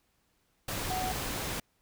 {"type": "tone in noise", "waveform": "sine", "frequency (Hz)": 743, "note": "F#5", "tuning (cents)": 7, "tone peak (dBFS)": -32, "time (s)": [0.9, 1.12], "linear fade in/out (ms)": 5, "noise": "pink", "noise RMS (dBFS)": -35, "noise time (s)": [0.68, 1.6], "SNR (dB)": 0, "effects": ["pink hiss -73 dBFS RMS until 1.81 s"]}